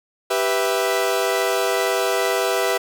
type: chord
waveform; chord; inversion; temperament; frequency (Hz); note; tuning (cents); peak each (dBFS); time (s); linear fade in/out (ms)
sawtooth; E minor; first; equal; 392 / 493.9 / 659.3; G4 / B4 / E5; 0 / 0 / 0; -19; 0.3-2.78; 10
effects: none